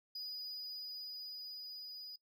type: tone with level ramp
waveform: triangle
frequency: 4942 Hz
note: D#8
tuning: 13 cents flat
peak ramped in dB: -40 to -45 dBFS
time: 0.15-2.16 s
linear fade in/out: 5 ms
effects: noise-tail reverb RT60 0.1 s tail -18 dB re dry